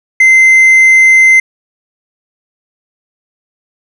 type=tone with hard clipping; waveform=sine; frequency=2072 Hz; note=C7; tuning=17 cents flat; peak=-3 dBFS; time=0.2-1.4 s; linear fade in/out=5 ms; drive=2 dB; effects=none